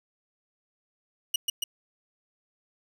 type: tone with echo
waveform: sawtooth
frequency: 2903 Hz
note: F#7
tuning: 34 cents flat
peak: -19 dBFS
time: 1.34-1.36 s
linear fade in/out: 5 ms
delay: 140 ms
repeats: 2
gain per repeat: -2 dB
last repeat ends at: 1.64 s
effects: none